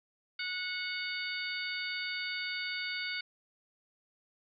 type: harmonic tone with a mistuned harmonic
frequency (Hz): 733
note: F#5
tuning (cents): -16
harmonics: 2 / 3 / 4 / 5 / 6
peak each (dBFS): -40 / -38 / -44 / -43 / -41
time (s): 0.39-3.21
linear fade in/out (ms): 5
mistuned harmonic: 6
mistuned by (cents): +58
effects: none